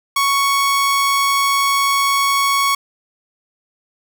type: tone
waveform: sawtooth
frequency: 1111 Hz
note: C#6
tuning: 4 cents sharp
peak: -10 dBFS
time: 0.16-2.75 s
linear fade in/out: 5 ms
effects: none